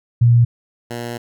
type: tone pair in turn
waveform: sine / 10% pulse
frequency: 118.8 / 118.8 Hz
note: A#2 / A#2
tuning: +33 / +33 cents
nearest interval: unison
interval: 0 cents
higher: neither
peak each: -8 / -17 dBFS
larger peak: first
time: 0.21-0.45 / 0.9-1.18 s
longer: second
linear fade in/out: 10 ms
effects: none